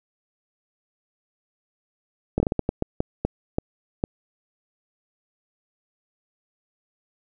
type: slowing click train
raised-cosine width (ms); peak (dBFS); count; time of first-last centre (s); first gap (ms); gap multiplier
2; -8; 12; 2.38-4.039; 21; 1.36
effects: none